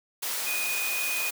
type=tone in noise; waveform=sine; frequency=2479 Hz; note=D#7; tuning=7 cents flat; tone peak=-29 dBFS; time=0.46-1.3 s; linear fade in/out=10 ms; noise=white; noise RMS=-31 dBFS; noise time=0.22-1.31 s; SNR=-1 dB; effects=high-pass 400 Hz 12 dB/octave